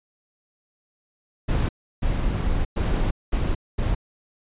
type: noise bursts at uneven times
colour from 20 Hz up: brown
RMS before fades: -22 dBFS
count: 5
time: 1.48-1.69 / 2.02-2.65 / 2.76-3.11 / 3.32-3.55 / 3.78-3.95 s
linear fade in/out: 10 ms
effects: resampled to 8000 Hz